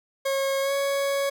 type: tone with pitch glide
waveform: 40% pulse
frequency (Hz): 544 to 556.4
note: C#5 to C#5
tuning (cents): -33 to +6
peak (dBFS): -22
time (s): 0.25-1.3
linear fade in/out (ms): 10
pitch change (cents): +39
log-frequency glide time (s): 0.61-0.73
effects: none